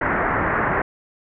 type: low-pass noise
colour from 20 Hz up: white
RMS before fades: -21 dBFS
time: 0.01-0.82 s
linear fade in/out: 5 ms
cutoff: 1900 Hz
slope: 48 dB/octave
effects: none